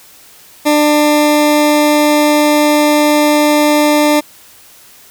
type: tone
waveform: 20% pulse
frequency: 298.1 Hz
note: D4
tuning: 26 cents sharp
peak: -3 dBFS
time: 0.65-4.21 s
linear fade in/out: 20 ms
effects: white hiss -41 dBFS RMS until 5.1 s